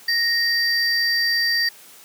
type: tone pair together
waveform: triangle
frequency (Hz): 1864.7 / 4661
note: A#6 / D8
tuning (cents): 0 / -14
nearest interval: octave + major third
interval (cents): 1586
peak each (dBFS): -19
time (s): 0.08-1.69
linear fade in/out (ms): 5
effects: white hiss -46 dBFS RMS until 2.04 s + high-pass 150 Hz 12 dB/octave